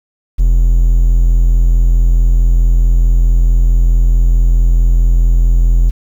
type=tone; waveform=triangle; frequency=42.3 Hz; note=E1; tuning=45 cents sharp; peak=-4 dBFS; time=0.38-5.91 s; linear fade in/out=20 ms; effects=7-bit